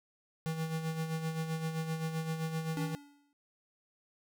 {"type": "tone with tremolo", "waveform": "square", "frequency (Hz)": 160.7, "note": "E3", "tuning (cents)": -44, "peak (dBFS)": -32, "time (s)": [0.46, 2.95], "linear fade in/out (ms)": 0, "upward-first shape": "sine", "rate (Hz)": 7.7, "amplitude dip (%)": 55}
{"type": "tone with exponential decay", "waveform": "square", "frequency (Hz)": 286.1, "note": "D4", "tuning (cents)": -45, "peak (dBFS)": -35, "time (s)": [2.77, 3.33], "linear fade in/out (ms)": 1, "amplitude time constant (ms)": 120}
{"effects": []}